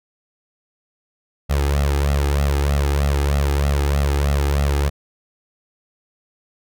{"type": "tone with flanger", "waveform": "sawtooth", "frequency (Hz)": 71, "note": "C#2", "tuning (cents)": 42, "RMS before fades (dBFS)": -18, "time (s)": [1.49, 4.9], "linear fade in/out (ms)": 20, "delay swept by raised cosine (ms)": [1.5, 2.46], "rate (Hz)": 3.2, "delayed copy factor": 0.75, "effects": []}